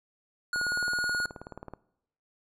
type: tone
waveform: square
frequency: 1445 Hz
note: F#6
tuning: 41 cents flat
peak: -28 dBFS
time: 0.53-1.26 s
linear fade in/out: 2 ms
type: click train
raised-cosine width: 1 ms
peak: -26 dBFS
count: 23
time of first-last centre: 0.56-1.736 s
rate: 18.7 Hz
effects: noise-tail reverb RT60 0.8 s tail -21 dB re dry + low-pass 9000 Hz 12 dB/octave